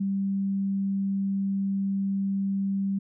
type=tone; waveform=sine; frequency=196 Hz; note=G3; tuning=in tune; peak=-24 dBFS; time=0-2.99 s; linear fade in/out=10 ms; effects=none